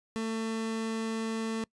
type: tone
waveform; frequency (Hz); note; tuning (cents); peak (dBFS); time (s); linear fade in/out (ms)
30% pulse; 223.6; A3; +28; -28; 0.16-1.64; 0
effects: noise-tail reverb RT60 0.1 s tail -25 dB re dry + resampled to 22050 Hz